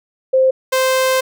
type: tone pair in turn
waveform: sine / sawtooth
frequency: 523.3 / 521 Hz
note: C5 / C5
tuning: 0 / -7 cents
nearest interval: unison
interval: 7 cents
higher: first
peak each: -9 dBFS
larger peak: neither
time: 0.33-0.51 / 0.72-1.21 s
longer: second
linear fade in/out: 10 ms
effects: none